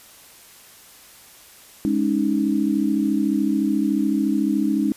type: chord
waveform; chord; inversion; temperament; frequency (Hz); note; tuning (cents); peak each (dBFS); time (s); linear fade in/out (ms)
sine; Ab suspended fourth; none; equal; 207.7 / 277.2 / 311.1; Ab3 / Db4 / Eb4; 0 / 0 / 0; -22; 1.85-4.92; 0
effects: white hiss -47 dBFS RMS until 4.96 s + resampled to 32000 Hz